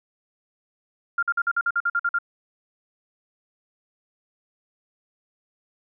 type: tone bursts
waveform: sine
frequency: 1396.9 Hz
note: F6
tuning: in tune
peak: -19 dBFS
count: 11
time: 1.18-2.187 s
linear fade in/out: 5 ms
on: 47 ms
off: 49 ms
effects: none

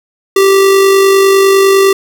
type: tone with amplitude modulation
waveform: square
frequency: 390 Hz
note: G4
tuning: 9 cents flat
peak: -4 dBFS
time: 0.36-1.93 s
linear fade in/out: 5 ms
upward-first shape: sine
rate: 49.9 Hz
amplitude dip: 30%
effects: none

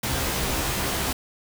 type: noise with comb filter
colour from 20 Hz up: pink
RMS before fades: -26 dBFS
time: 0.03-1.13 s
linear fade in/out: 5 ms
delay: 15 ms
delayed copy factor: +0.65
effects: none

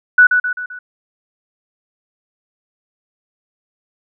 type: tone with echo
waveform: sine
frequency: 1480 Hz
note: F#6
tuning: in tune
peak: -4 dBFS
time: 0.18-0.27 s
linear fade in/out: 5 ms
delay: 130 ms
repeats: 4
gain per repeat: -6 dB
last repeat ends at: 0.79 s
effects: none

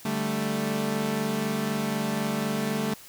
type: chord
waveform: sawtooth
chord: D suspended fourth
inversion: none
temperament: equal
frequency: 146.83 / 196 / 220 Hz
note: D3 / G3 / A3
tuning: 0 / 0 / 0 cents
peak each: -30 / -27 / -24 dBFS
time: 0.05-2.94 s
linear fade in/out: 5 ms
effects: white hiss -48 dBFS RMS until 3.08 s

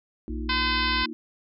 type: chord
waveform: sine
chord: Bb suspended fourth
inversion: none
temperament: equal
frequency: 233.1 / 311.1 / 349.2 Hz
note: Bb3 / Eb4 / F4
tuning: 0 / 0 / 0 cents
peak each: -36 / -36 / -40 dBFS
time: 0.28-1.13 s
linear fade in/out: 0 ms
type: tone with vibrato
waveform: sine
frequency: 60.2 Hz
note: B1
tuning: 44 cents flat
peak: -30 dBFS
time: 0.29-1.04 s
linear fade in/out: 10 ms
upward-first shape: sine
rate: 3.8 Hz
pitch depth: 26 cents each way
type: harmonic tone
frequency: 511 Hz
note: C5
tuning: 41 cents flat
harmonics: 2 / 3 / 4 / 5 / 6 / 7 / 8 / 9 / 10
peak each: -28 / -30 / -31 / -32 / -33 / -33 / -34 / -35 / -35 dBFS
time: 0.49-1.06 s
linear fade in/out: 5 ms
effects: none

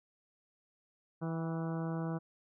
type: harmonic tone with a mistuned harmonic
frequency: 164 Hz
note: E3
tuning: 9 cents flat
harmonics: 1 / 2 / 3 / 4 / 5 / 6 / 7 / 8 / 9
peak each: -35 / -41 / -45 / -47 / -49 / -51 / -52 / -53 / -54 dBFS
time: 1.21-2.19 s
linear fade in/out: 20 ms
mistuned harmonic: 5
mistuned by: -36 cents
effects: none

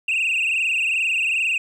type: tone with frequency modulation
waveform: sine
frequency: 2637 Hz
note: E7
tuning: in tune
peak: -16 dBFS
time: 0.08-1.58 s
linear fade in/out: 5 ms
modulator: 22.5 Hz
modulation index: 6.6
effects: tanh soft clip ceiling -17 dBFS + 9-bit

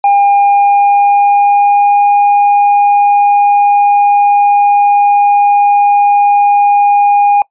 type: tone with pitch glide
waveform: triangle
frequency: 806 to 815.4 Hz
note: G5 to G#5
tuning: +48 to -32 cents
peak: -3 dBFS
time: 0.04-7.42 s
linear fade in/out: 2 ms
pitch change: +20 cents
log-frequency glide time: 0.25-2.03 s
effects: noise-tail reverb RT60 0.1 s tail -22 dB re dry + resampled to 8000 Hz

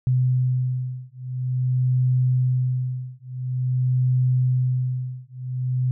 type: beating tone pair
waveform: sine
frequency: 126.9 / 127.38 Hz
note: B2 / C3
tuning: +47 / -46 cents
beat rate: 0.48 Hz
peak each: -22 dBFS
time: 0.07-5.91 s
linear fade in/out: 0 ms
effects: none

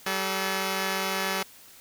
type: tone pair together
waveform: 5% pulse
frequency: 191.4 / 430 Hz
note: G3 / A4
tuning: -41 / -40 cents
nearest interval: octave + major second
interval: 1401 cents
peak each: -17 / -19 dBFS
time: 0.06-1.43 s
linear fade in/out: 5 ms
effects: white hiss -51 dBFS RMS until 1.8 s

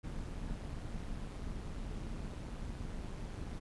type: noise with amplitude modulation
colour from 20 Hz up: brown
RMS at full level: -39 dBFS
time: 0.03-3.6 s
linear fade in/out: 20 ms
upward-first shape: sine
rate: 190 Hz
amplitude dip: 65%
effects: resampled to 24000 Hz

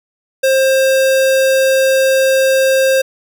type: tone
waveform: square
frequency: 531 Hz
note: C5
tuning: 25 cents sharp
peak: -10 dBFS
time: 0.43-3.02 s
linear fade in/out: 10 ms
effects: none

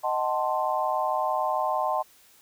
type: chord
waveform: sine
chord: D# diminished seventh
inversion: none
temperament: equal with one note detuned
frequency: 622.3 / 753.4 / 880 / 1046.5 Hz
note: D#5 / F#5 / A5 / C6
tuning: 0 / +31 / 0 / 0 cents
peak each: -29 dBFS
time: 0.03-2.03 s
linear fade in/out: 20 ms
effects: white hiss -57 dBFS RMS until 2.41 s

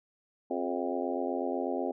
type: harmonic tone with a mistuned harmonic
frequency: 88.1 Hz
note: F2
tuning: 16 cents sharp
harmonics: 3 / 4 / 5 / 6 / 7 / 8 / 9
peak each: -35 / -36 / -37 / -38 / -38 / -39 / -40 dBFS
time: 0.5-1.92 s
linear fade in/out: 10 ms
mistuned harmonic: 5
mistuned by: -62 cents
effects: none

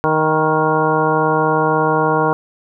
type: harmonic tone with a mistuned harmonic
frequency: 156.2 Hz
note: D#3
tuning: 7 cents sharp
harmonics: 1 / 2 / 3 / 4 / 5 / 6 / 7 / 9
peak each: -22 / -22 / -18 / -23 / -21 / -20 / -21 / -23 dBFS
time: 0.04-2.33 s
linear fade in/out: 0 ms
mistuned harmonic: 6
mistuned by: +18 cents
effects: none

